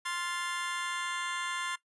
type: chord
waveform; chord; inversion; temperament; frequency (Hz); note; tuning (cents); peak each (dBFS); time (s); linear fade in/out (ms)
25% pulse; F major; second; just; 1047.7 / 1396.9 / 1746.1; C6 / F6 / A6; +2 / 0 / -14; -32 / -36 / -34; 0.05-1.76; 10
effects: noise-tail reverb RT60 0.1 s tail -17 dB re dry + resampled to 24000 Hz